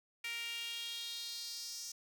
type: tone with high-pass filter sweep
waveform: sawtooth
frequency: 466.2 Hz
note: A#4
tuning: in tune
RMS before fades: -43 dBFS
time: 0.24-1.92 s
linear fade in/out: 5 ms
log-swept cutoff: 2300 to 5800 Hz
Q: 4
effects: none